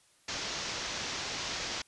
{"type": "low-pass noise", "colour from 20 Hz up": "white", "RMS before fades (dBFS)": -37, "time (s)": [0.28, 1.82], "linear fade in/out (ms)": 5, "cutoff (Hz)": 6400, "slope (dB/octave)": 48, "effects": ["white hiss -65 dBFS RMS until 1.87 s", "resampled to 24000 Hz"]}